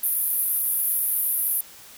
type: band-pass noise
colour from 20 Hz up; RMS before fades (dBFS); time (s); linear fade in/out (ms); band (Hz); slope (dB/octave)
white; -24; 0.03-1.61; 5; 10000 to 15000; 96
effects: white hiss -46 dBFS RMS until 1.97 s